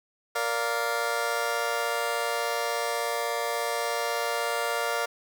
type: chord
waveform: 20% pulse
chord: Bb major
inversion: none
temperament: just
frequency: 466.2 / 582.7 / 699.2 Hz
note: Bb4 / D5 / F5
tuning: 0 / -14 / +2 cents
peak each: -26 / -26 / -26 dBFS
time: 0.35-5.06 s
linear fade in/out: 10 ms
effects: none